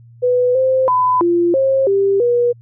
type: tone with pitch steps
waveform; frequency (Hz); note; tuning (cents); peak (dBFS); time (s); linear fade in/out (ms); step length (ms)
sine; 496.2 / 522 / 1004 / 345.3 / 536 / 394.4 / 481.5; B4 / C5 / B5 / F4 / C5 / G4 / B4; +8 / -4 / +28 / -20 / +42 / +11 / -44; -11; 0.22-2.53; 20; 330
effects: added 117 Hz sine -40 dBFS peak until 2.61 s

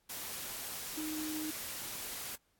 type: tone in noise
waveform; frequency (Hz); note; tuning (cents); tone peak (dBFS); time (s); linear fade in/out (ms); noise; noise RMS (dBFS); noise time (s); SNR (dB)
sine; 309.5; D#4; -9; -37; 0.97-1.51; 10; white; -42; 0.09-2.36; +2
effects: pink hiss -75 dBFS RMS until 2.59 s + AAC 64 kbps

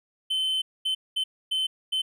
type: tone bursts at uneven times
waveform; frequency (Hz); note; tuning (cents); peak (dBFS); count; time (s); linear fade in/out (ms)
triangle; 3066; G7; -39; -22; 5; 0.3-0.62 / 0.85-0.95 / 1.16-1.24 / 1.51-1.67 / 1.92-2.02; 10
effects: none

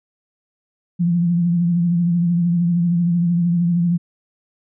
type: tone with vibrato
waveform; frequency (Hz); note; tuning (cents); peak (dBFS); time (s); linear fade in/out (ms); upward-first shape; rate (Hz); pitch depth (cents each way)
sine; 172.5; F3; -21; -14; 0.99-3.98; 20; triangle; 13; 54
effects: none

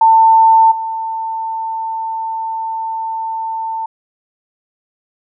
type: tone with level steps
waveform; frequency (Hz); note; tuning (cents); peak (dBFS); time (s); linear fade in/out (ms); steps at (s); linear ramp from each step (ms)
sine; 895; A5; +29; -5 / -18; 0.01-3.86; 5; 0.71; 10
effects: none

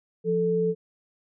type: tone pair together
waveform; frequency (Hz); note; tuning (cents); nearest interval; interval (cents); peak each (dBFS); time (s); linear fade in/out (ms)
sine; 174.61 / 439.7; F3 / A4; 0 / -1; octave + major third; 1599; -27 / -22; 0.24-0.75; 50
effects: none

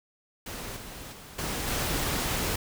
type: noise with level steps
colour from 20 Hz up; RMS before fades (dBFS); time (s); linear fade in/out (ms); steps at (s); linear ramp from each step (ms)
pink; -38 / -42 / -46 / -32 / -29; 0.46-2.56; 5; 0.76 / 1.12 / 1.38 / 1.67; 10
effects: none

